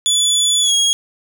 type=tone with pitch glide; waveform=25% pulse; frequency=3450 to 3296 Hz; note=A7 to G#7; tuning=-35 to -14 cents; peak=-8 dBFS; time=0.06-0.93 s; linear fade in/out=0 ms; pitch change=-79 cents; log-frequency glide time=0.61-0.73 s; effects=none